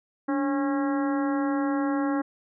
harmonic tone with a mistuned harmonic, 273.1 Hz, C#4, 26 cents flat, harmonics 1 / 2 / 3 / 4 / 5 / 6 / 7, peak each -24 / -33 / -34 / -36 / -38 / -40 / -44 dBFS, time 0.28-2.22 s, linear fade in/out 10 ms, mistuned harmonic 1, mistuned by +84 cents, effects none

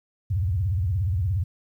sine tone with vibrato, 91.6 Hz, F#2, 17 cents flat, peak -21 dBFS, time 0.3-1.44 s, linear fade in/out 10 ms, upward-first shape sine, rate 17 Hz, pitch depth 290 cents each way, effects 10-bit

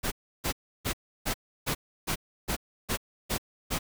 pink noise bursts, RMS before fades -29 dBFS, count 10, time 0.03-3.79 s, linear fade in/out 20 ms, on 88 ms, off 320 ms, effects none

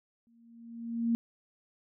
sine tone with exponential growth, 232.1 Hz, A#3, 7 cents flat, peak -23 dBFS, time 0.27-1.15 s, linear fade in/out 0 ms, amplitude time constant 190 ms, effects none

